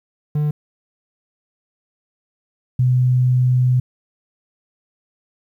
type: tone pair in turn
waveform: triangle / sine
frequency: 149.4 / 126.21 Hz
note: D3 / B2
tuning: +30 / +38 cents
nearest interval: minor third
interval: 292 cents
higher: first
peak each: -14 / -12 dBFS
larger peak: second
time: 0.35-0.51 / 2.79-3.8 s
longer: second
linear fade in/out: 5 ms
effects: 9-bit